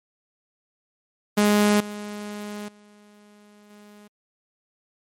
sawtooth tone with level steps, 207.7 Hz, G#3, in tune, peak -12 / -28 / -46 / -42 dBFS, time 1.37-4.08 s, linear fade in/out 10 ms, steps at 1.8 / 2.68 / 3.7 s, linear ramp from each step 5 ms, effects MP3 64 kbps

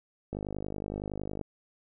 click train, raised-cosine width 2 ms, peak -22 dBFS, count 56, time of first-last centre 0.33-1.413 s, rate 50.8 Hz, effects none

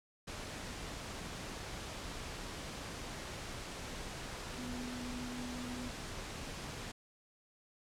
sine tone in noise, 246.9 Hz, B3, in tune, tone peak -42 dBFS, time 4.58-5.9 s, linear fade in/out 10 ms, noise pink, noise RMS -44 dBFS, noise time 0.27-6.92 s, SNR -1 dB, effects low-pass 8000 Hz 12 dB/octave

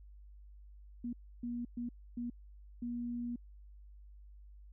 sine tone bursts at uneven times, 239.5 Hz, A#3, 47 cents sharp, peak -36 dBFS, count 5, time 1.04-1.13 / 1.43-1.65 / 1.77-1.89 / 2.17-2.3 / 2.82-3.36 s, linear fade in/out 5 ms, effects added 50 Hz sine -52 dBFS peak until 4.72 s

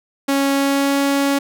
sawtooth tone with pitch glide, 276.4 to 279 Hz, C#4 to C#4, -5 to +11 cents, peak -11 dBFS, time 0.28-1.39 s, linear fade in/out 10 ms, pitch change +16 cents, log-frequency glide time 0.53-0.98 s, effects none

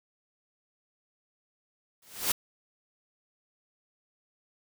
white noise with exponential growth, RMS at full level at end -23 dBFS, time 2.02-2.32 s, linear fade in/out 5 ms, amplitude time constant 65 ms, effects none

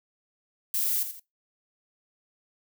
violet noise with echo, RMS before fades -27 dBFS, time 0.74-1.03 s, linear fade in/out 2 ms, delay 83 ms, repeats 2, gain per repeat -9 dB, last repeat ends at 1.196 s, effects noise-tail reverb RT60 0.2 s tail -21 dB re dry

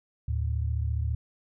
sine tone pair together, 75.54 / 110.3 Hz, D2 / A2, +49 / +5 cents, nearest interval perfect fifth, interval 656 cents, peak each -27 / -30 dBFS, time 0.28-1.15 s, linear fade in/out 5 ms, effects none

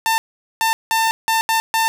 sawtooth tone bursts at uneven times, 897 Hz, A5, 33 cents sharp, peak -11 dBFS, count 6, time 0.06-0.18 / 0.61-0.73 / 0.91-1.11 / 1.28-1.41 / 1.49-1.6 / 1.74-1.88 s, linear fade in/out 0 ms, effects none

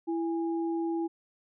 sine tone pair together, 332.7 / 822 Hz, E4 / G#5, +16 / -18 cents, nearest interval octave + major third, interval 1566 cents, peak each -28 / -39 dBFS, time 0.07-1.08 s, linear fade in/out 20 ms, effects none

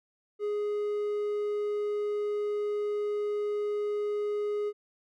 triangle tone, 415.7 Hz, G#4, 2 cents sharp, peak -26 dBFS, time 0.39-4.73 s, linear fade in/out 50 ms, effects none

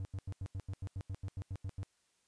triangle tone bursts, 95.4 Hz, G2, 47 cents flat, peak -35 dBFS, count 14, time 0-1.831 s, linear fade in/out 0 ms, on 50 ms, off 87 ms, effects white hiss -75 dBFS RMS until 2.27 s + resampled to 22050 Hz

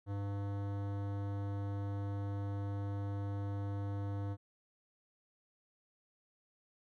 sine tone with hard clipping, 100.2 Hz, G2, 38 cents sharp, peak -38 dBFS, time 0.06-4.37 s, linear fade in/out 50 ms, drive 18 dB, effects none

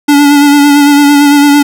square tone with vibrato, 287.8 Hz, D4, 35 cents flat, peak -3 dBFS, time 0.08-1.63 s, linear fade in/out 10 ms, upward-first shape sine, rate 8.9 Hz, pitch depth 28 cents each way, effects none

